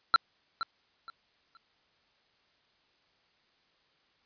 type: tone with echo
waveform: square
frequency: 1357 Hz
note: E6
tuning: 50 cents sharp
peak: -18 dBFS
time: 0.14-0.16 s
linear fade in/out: 0 ms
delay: 470 ms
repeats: 3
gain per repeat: -12 dB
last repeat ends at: 1.57 s
effects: white hiss -69 dBFS RMS until 4.25 s + resampled to 11025 Hz